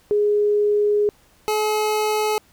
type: tone pair in turn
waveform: sine / 25% pulse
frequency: 415.3 / 427.2 Hz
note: G#4 / G#4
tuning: 0 / +49 cents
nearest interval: unison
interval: 49 cents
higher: second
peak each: -15 dBFS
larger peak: neither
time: 0.11-1.09 / 1.48-2.38 s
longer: first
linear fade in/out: 0 ms
effects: pink hiss -56 dBFS RMS until 2.52 s